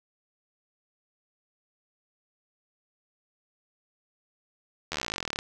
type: slowing click train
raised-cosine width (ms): 0.2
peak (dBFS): -13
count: 25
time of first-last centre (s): 4.92-5.389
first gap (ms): 12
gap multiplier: 1.04
effects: none